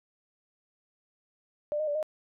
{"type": "tone with pitch steps", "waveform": "sine", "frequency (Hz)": [594, 617, 583, 618], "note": ["D5", "D#5", "D5", "D#5"], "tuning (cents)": [20, -15, -13, -12], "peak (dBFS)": -27, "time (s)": [1.72, 2.028], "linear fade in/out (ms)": 0, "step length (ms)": 77, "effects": []}